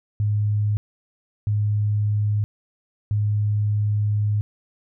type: tone bursts at uneven times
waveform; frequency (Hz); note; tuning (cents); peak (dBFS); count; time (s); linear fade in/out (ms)
sine; 104.6; G#2; +13; -18; 3; 0.2-0.77 / 1.47-2.44 / 3.11-4.41; 0
effects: none